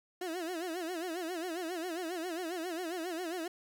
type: tone with vibrato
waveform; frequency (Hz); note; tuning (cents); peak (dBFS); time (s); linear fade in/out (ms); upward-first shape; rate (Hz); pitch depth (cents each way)
30% pulse; 344; F4; -26; -33; 0.21-3.48; 5; sine; 7.4; 140
effects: none